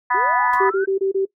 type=harmonic tone; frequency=246.9 Hz; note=B3; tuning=in tune; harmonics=3 / 4 / 5 / 6 / 7 / 8; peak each=-28 / -18 / -27 / -31 / -22 / -30 dBFS; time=0.1-0.7 s; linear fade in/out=10 ms
type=linear sweep; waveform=sine; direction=up; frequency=349.2 to 1563 Hz; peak=-26 dBFS; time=0.14-0.86 s; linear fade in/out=10 ms
type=noise with exponential decay; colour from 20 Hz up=pink; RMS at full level=-36 dBFS; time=0.53-0.64 s; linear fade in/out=5 ms; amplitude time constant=23 ms
type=tone bursts; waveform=sine; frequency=387.3 Hz; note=G4; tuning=21 cents flat; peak=-16 dBFS; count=5; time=0.6-1.254 s; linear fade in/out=10 ms; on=110 ms; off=26 ms
effects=noise-tail reverb RT60 0.1 s tail -19 dB re dry